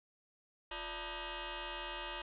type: tone with frequency modulation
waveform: sine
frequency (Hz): 975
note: B5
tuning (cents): -23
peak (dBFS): -40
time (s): 0.71-2.22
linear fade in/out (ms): 5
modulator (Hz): 312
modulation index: 7.5
effects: none